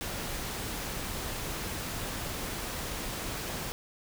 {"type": "noise", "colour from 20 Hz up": "pink", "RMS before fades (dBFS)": -36, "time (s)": [0.01, 3.72], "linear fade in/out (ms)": 0, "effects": []}